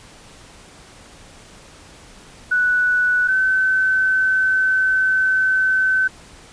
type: tone pair in turn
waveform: sine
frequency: 1480 / 1526 Hz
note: F#6 / G6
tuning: 0 / -47 cents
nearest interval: minor second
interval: 53 cents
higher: second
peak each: -14 dBFS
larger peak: neither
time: 2.51-3.28 / 3.28-6.08 s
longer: second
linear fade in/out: 10 ms
effects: pink hiss -44 dBFS RMS until 6.52 s + resampled to 22050 Hz